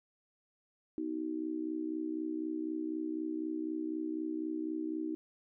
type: tone with amplitude modulation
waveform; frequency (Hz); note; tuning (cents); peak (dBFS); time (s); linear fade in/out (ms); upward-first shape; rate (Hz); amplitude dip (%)
sine; 314.9; D#4; +21; -30; 0.98-5.15; 0; sine; 64; 85
effects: none